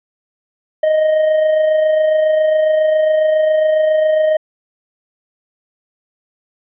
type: tone with amplitude modulation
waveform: triangle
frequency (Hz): 622.3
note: D#5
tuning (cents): 0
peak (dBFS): -7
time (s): 0.83-4.37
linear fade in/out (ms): 5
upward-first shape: sine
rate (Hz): 27.3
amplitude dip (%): 35
effects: resampled to 8000 Hz